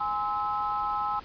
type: chord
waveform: sine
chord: Ab augmented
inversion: none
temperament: just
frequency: 830.6 / 1038.3 / 1297.8 Hz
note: Ab5 / C6 / E6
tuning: 0 / -14 / -27 cents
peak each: -30 / -33 / -30 dBFS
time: 0-1.2 s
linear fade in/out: 10 ms
effects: pink hiss -48 dBFS RMS until 1.24 s + resampled to 11025 Hz